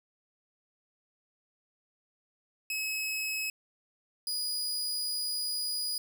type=tone pair in turn; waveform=sawtooth; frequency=2568 / 4915 Hz; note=E7 / D#8; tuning=-46 / -22 cents; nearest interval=major seventh; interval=1124 cents; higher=second; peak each=-28 dBFS; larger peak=neither; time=2.7-3.5 / 4.27-5.98 s; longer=second; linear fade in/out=2 ms; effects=none